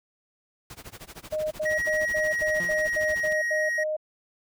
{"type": "noise with tremolo", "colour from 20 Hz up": "pink", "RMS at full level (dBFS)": -40, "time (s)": [0.7, 3.33], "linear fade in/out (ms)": 2, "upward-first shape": "sine", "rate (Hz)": 13, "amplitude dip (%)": 95}
{"type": "tone bursts", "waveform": "sine", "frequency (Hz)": 617, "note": "D#5", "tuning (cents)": -15, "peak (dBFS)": -25, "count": 10, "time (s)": [1.32, 3.967], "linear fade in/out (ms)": 10, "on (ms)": 190, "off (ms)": 83}
{"type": "tone with pitch glide", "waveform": "triangle", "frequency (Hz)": [1901, 1887.9], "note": ["A#6", "A#6"], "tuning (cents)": [33, 21], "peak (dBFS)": -23, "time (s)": [1.65, 3.84], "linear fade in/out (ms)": 10, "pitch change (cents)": -12, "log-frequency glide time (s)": [1.99, 3.07]}
{"type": "tone with exponential decay", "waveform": "sawtooth", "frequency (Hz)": 174.61, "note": "F3", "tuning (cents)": 0, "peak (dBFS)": -29, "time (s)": [2.6, 2.99], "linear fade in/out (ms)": 0, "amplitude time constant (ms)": 83}
{"effects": []}